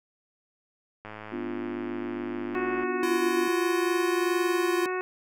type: click train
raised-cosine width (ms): 0.5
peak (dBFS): -25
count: 192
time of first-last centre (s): 1.05-2.835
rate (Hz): 107
type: chord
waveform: sine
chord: B diminished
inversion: none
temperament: equal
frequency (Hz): 246.9 / 293.7 / 349.2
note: B3 / D4 / F4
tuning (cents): 0 / 0 / 0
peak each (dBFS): -35 / -37 / -34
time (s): 1.32-3.48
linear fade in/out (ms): 5
type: harmonic tone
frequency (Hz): 367.8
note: F#4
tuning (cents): -10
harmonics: 1 / 2 / 3 / 4 / 5 / 6 / 7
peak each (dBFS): -29 / -38 / -35 / -38 / -38 / -45 / -41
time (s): 2.55-5.01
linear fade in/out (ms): 0
type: tone with pitch glide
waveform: square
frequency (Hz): 340.9 to 346.5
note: F4 to F4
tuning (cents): -42 to -14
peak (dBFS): -26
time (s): 3.03-4.86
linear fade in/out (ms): 2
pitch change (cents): +28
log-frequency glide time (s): 3.15-4.34
effects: none